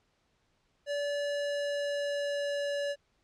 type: tone with pitch glide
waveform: square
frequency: 576 to 571.7 Hz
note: D5 to D5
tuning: -34 to -47 cents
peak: -31 dBFS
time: 0.86-2.96 s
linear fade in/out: 50 ms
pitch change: -13 cents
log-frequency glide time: 1.24-2.78 s
effects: pink hiss -73 dBFS RMS until 3.23 s + low-pass 6000 Hz 12 dB/octave